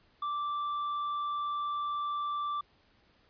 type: tone with tanh clipping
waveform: sine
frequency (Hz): 1171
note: D6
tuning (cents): -5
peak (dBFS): -32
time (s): 0.22-2.61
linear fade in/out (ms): 5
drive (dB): 5
effects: pink hiss -66 dBFS RMS until 3.29 s + resampled to 11025 Hz